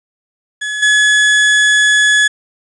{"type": "tone with level steps", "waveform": "35% pulse", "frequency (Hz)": 1700, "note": "G#6", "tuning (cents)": 40, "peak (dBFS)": [-16, -6], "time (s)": [0.61, 2.28], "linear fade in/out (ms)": 10, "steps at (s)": 0.82, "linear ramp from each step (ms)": 10, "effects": ["resampled to 24000 Hz", "8-bit"]}